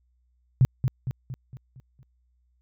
sine tone with echo, 128.4 Hz, C3, 32 cents flat, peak -13 dBFS, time 0.61-0.65 s, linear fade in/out 0 ms, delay 230 ms, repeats 6, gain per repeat -6 dB, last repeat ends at 2.03 s, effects added 61 Hz sine -64 dBFS peak until 2.61 s

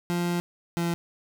30% pulse tone pair in turn, 174.1 / 170.42 Hz, F3 / F3, -5 / -42 cents, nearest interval unison, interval 37 cents, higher first, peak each -22 dBFS, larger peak neither, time 0.1-0.4 / 0.77-0.94 s, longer first, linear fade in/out 0 ms, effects none

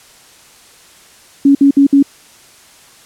sine tone bursts, 278.9 Hz, C#4, 11 cents sharp, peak -4 dBFS, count 4, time 1.45-2.027 s, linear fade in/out 5 ms, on 100 ms, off 59 ms, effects white hiss -43 dBFS RMS until 3.05 s + low-pass 10000 Hz 12 dB/octave

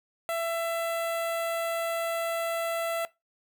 sawtooth tone with notch filter, 668 Hz, E5, 23 cents sharp, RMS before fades -30 dBFS, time 0.29-3.05 s, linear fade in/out 0 ms, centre 5400 Hz, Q 0.99, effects noise-tail reverb RT60 0.2 s tail -19 dB re dry

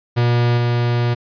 45% pulse tone with level steps, 120 Hz, B2, 49 cents flat, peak -13 / -15 dBFS, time 0.16-1.15 s, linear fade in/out 20 ms, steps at 0.57 s, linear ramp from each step 10 ms, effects resampled to 11025 Hz

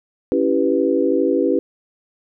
sine chord, C# half-diminished seventh, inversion none, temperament equal, 277.2 / 329.6 / 392 / 493.9 Hz, C#4 / E4 / G4 / B4, 0 / 0 / 0 / 0 cents, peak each -20 dBFS, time 0.32-1.59 s, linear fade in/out 0 ms, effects none

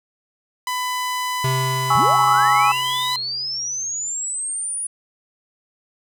sawtooth tone, 1000 Hz, B5, 21 cents sharp, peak -18 dBFS, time 0.67-3.16 s, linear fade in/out 2 ms
square tone with exponential decay, 131.2 Hz, C3, 5 cents sharp, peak -19 dBFS, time 1.44-4.11 s, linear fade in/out 5 ms, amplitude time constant 580 ms
sine chord, C# minor, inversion second, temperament equal with one note detuned, 830.6 / 1108.7 / 1305.6 Hz, G#5 / C#6 / E6, 0 / 0 / -17 cents, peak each -18 dBFS, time 1.9-2.72 s, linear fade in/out 5 ms
sine linear sweep, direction up, 82.6 to 9800 Hz, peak -23 dBFS, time 1.95-4.87 s, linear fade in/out 5 ms
effects none

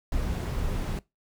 brown noise, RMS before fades -29 dBFS, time 0.12-0.99 s, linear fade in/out 2 ms, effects noise-tail reverb RT60 0.2 s tail -21 dB re dry

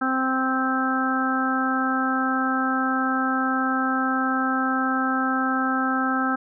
harmonic tone, 261.6 Hz, C4, in tune, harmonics 1 / 2 / 3 / 4 / 5 / 6, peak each -24 / -35 / -29 / -35 / -25 / -28 dBFS, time 0.01-6.36 s, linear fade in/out 10 ms, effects none

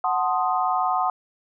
sine chord, F# diminished seventh, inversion none, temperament equal, 740 / 880 / 1046.5 / 1244.5 Hz, F#5 / A5 / C6 / Eb6, 0 / 0 / 0 / 0 cents, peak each -23 / -28 / -26 / -26 dBFS, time 0.04-1.1 s, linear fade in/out 2 ms, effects none

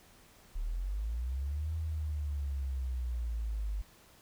sine linear two-way sweep, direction up then down, 35 to 81 to 49.45 Hz, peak -32 dBFS, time 0.55-3.82 s, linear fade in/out 10 ms, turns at 1.75 s, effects pink hiss -60 dBFS RMS until 4.21 s

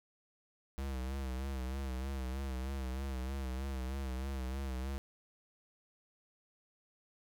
square tone with vibrato, 66 Hz, C2, 16 cents sharp, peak -37 dBFS, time 0.78-4.98 s, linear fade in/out 0 ms, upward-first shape sine, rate 3.2 Hz, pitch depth 68 cents each way, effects none

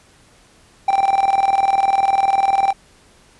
triangle tone with tremolo, 784 Hz, G5, in tune, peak -9 dBFS, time 0.88-2.73 s, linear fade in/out 5 ms, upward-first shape square, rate 20 Hz, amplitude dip 70%, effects pink hiss -51 dBFS RMS until 3.39 s + resampled to 24000 Hz

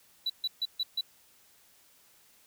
triangle tone bursts, 3951 Hz, B7, in tune, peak -25 dBFS, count 5, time 0.26-1.01 s, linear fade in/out 5 ms, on 38 ms, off 140 ms, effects tanh soft clip ceiling -23 dBFS + white hiss -62 dBFS RMS until 2.46 s

